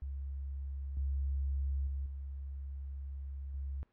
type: tone with level steps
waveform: sine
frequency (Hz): 68.6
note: C#2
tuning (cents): -17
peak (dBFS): -37 / -31 / -34 / -39 / -36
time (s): 0.02-3.83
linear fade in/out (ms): 0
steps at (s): 0.97 / 1.87 / 2.06 / 3.54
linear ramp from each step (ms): 2
effects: pink hiss -75 dBFS RMS until 3.92 s + low-pass 2000 Hz 12 dB/octave

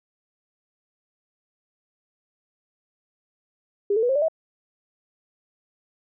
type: tone with pitch steps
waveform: sine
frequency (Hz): 405 / 444.2 / 487.2 / 534.4 / 586.1 / 642.9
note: G#4 / A4 / B4 / C5 / D5 / E5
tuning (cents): -43 / +16 / -24 / +36 / -4 / -43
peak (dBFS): -18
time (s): 3.9-4.284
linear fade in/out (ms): 5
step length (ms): 64
effects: none

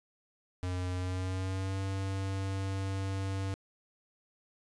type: tone with pitch glide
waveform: square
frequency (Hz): 90.8 to 96.76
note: F#2 to G2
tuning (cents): -32 to -22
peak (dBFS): -33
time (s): 0.63-3.54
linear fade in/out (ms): 0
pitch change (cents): +110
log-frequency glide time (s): 0.95-1.8
effects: resampled to 22050 Hz + 10-bit

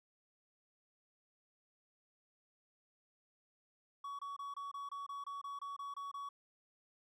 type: tone bursts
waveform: triangle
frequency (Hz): 1125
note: C#6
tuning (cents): +25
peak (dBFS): -40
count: 13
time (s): 4.04-6.29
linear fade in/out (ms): 5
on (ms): 150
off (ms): 25
effects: none

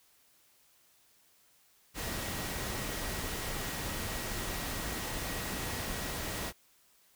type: tone in noise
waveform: sine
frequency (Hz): 1906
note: A#6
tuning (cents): +38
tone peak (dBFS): -48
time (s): 1.94-6.53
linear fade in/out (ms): 50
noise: pink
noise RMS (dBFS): -37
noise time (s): 1.94-6.53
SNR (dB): -14
effects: white hiss -66 dBFS RMS until 7.15 s

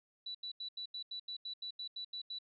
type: tone bursts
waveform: sine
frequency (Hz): 3951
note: B7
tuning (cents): 0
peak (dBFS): -40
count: 13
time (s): 0.26-2.387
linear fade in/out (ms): 5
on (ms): 87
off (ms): 83
effects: none

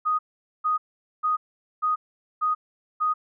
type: tone bursts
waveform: sine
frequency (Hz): 1244.5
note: D#6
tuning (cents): 0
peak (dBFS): -20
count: 6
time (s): 0.05-3.14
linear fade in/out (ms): 20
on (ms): 140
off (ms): 450
effects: none

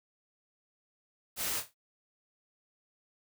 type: noise with echo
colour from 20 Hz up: white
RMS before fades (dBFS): -34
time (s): 1.36-1.63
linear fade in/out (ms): 50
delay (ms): 29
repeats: 4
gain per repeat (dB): -9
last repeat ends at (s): 1.746
effects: none

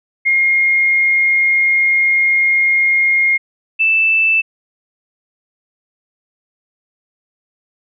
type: tone pair in turn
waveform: sine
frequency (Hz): 2136 / 2644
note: C7 / E7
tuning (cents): +35 / +5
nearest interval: major third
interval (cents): 370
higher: second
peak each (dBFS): -10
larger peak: neither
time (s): 0.25-3.38 / 3.79-4.42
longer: first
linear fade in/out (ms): 20
effects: none

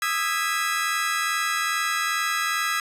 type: chord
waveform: 35% pulse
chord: E major seventh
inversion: third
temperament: just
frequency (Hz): 1236.1 / 1318.5 / 1648.1 / 1977.8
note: D#6 / E6 / G#6 / B6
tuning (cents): -12 / 0 / -14 / +2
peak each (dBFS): -27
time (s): 0.02-2.8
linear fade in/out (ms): 2
effects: resampled to 32000 Hz + 8-bit

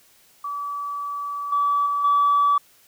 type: tone with level steps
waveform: sine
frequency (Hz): 1149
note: D6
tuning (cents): -38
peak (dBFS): -26 / -17 / -20 / -14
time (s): 0.44-2.58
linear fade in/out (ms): 5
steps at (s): 1.52 / 1.86 / 2.04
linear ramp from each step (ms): 5
effects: tanh soft clip ceiling -11 dBFS + white hiss -56 dBFS RMS until 2.87 s

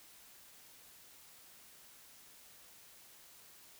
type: silence
effects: white hiss -59 dBFS RMS until 3.79 s

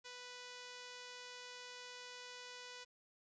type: tone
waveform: 5% pulse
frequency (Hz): 494.2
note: B4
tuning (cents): +1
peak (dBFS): -38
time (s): 0.04-2.85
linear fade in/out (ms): 20
effects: resampled to 16000 Hz + 12-bit

